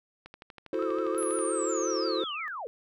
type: click train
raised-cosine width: 0.3 ms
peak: -29 dBFS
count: 15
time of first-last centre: 0.26-1.389 s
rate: 12.4 Hz
type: chord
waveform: triangle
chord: F# half-diminished seventh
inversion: third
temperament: equal with one note detuned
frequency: 329.6 / 366.6 / 440 / 523.3 Hz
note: E4 / F#4 / A4 / C5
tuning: 0 / -16 / 0 / 0 cents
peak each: -31 dBFS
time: 0.73-2.24 s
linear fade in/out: 2 ms
type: tone with vibrato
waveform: sine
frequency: 1244.5 Hz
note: D#6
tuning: in tune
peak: -36 dBFS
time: 0.79-2.48 s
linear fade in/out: 0 ms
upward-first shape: triangle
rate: 5.7 Hz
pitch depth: 150 cents each way
type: linear sweep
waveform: sine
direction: down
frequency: 11000 to 415.3 Hz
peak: -34 dBFS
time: 1.18-2.67 s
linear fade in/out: 0 ms
effects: none